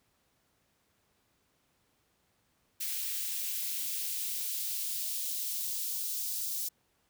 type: noise with high-pass filter sweep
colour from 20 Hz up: blue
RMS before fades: -35 dBFS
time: 2.8-6.69 s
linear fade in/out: 10 ms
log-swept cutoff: 2200 to 4600 Hz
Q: 1.1
effects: pink hiss -73 dBFS RMS until 7.09 s + high-pass 60 Hz 12 dB/octave